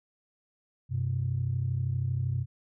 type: tone pair together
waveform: sine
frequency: 96 / 128.7 Hz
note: G2 / C3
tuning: -36 / -28 cents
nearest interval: perfect fourth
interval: 508 cents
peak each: -30 / -28 dBFS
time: 0.89-2.46 s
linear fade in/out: 50 ms
effects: tanh soft clip ceiling -19 dBFS